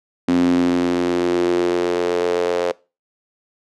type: tone with high-pass filter sweep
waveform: sawtooth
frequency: 87.9 Hz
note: F2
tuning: 12 cents sharp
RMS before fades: -18 dBFS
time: 0.28-2.72 s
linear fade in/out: 5 ms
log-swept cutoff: 250 to 490 Hz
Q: 5.7
effects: noise-tail reverb RT60 0.3 s tail -22 dB re dry + low-pass 6000 Hz 12 dB/octave